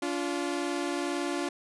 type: tone pair together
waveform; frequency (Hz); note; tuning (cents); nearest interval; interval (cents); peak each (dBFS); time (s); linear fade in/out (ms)
sawtooth; 287.3 / 349.2; D4 / F4; -38 / 0; minor third; 338; -28; 0.02-1.49; 5
effects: resampled to 24000 Hz